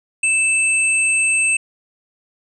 sine tone pair together, 2637 / 8372 Hz, E7 / C9, 0 / 0 cents, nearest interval octave + minor sixth, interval 2000 cents, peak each -15 / -19 dBFS, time 0.23-1.57 s, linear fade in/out 5 ms, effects none

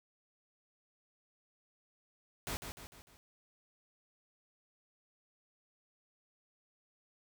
pink noise with echo, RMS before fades -39 dBFS, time 2.47-2.57 s, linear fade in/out 0 ms, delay 150 ms, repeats 4, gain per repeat -6 dB, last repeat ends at 3.17 s, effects none

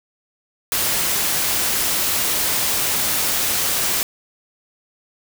white noise, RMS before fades -20 dBFS, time 0.72-4.03 s, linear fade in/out 0 ms, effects none

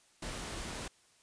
pink noise, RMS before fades -41 dBFS, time 0.22-0.88 s, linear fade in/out 5 ms, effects white hiss -66 dBFS RMS until 1.22 s + resampled to 22050 Hz

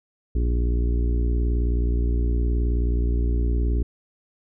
harmonic tone, 59.1 Hz, A#1, 24 cents sharp, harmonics 1 / 2 / 3 / 4 / 5 / 6 / 7, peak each -19 / -32 / -40 / -35 / -34 / -37 / -37 dBFS, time 0.35-3.83 s, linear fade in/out 5 ms, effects none

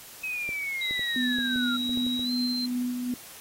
sine linear sweep, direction down, 2560 to 1362 Hz, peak -29 dBFS, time 0.23-1.77 s, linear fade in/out 10 ms
clicks, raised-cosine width 2 ms, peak -29 dBFS, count 9, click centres 0.491 / 0.91 / 0.994 / 1.386 / 1.56 / 1.894 / 1.974 / 2.066 / 2.194 s
sine tone with pitch glide, 3847 to 4123 Hz, B7 to C8, -46 to -26 cents, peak -29 dBFS, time 0.81-2.66 s, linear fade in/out 5 ms, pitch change +120 cents, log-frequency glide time 2.22-2.31 s
sine tone with tremolo, 247.3 Hz, B3, 3 cents sharp, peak -25 dBFS, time 1.16-3.14 s, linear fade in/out 2 ms, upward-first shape sine, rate 2.6 Hz, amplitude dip 40%
effects white hiss -46 dBFS RMS until 3.4 s + AAC 48 kbps

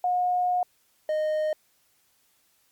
sine / triangle tone pair in turn, 721 / 616.9 Hz, F#5 / D#5, -45 / -15 cents, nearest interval minor third, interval 270 cents, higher first, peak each -21 dBFS, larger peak neither, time 0.04-0.63 / 1.09-1.53 s, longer first, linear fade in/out 2 ms, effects white hiss -66 dBFS RMS until 2.71 s + MP3 96 kbps

